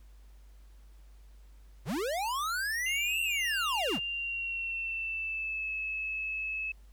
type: linear two-way sweep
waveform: square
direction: up then down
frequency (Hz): 92 to 2736 to 92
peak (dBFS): -31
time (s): 1.85-4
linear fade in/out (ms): 50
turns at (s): 3.22
type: tone with pitch glide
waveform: sine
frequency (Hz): 2796 to 2594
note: F7 to E7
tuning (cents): +1 to -28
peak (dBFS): -32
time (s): 2.86-6.72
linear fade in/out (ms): 5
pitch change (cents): -129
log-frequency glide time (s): 4.01-5.7
effects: added 50 Hz sine -51 dBFS peak until 6.92 s + pink hiss -68 dBFS RMS until 6.92 s